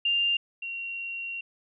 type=tone pair in turn; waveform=sine; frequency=2794 / 2749 Hz; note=F7 / F7; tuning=0 / -28 cents; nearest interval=unison; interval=28 cents; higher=first; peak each=-22 / -32 dBFS; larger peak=first; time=0.05-0.37 / 0.62-1.41 s; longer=second; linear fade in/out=5 ms; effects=none